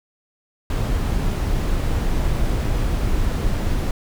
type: noise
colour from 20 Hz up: brown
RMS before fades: -20 dBFS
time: 0.7-3.91 s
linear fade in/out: 2 ms
effects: none